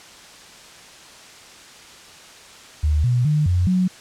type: tone with pitch steps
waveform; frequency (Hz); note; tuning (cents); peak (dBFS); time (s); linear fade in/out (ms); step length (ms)
sine; 75.7 / 122.7 / 150.9 / 89.6 / 183.7; D#2 / B2 / D3 / F2 / F#3; -47 / -11 / +47 / +45 / -12; -15; 2.83-3.88; 10; 210
effects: white hiss -43 dBFS RMS until 4 s + low-pass 7000 Hz 12 dB/octave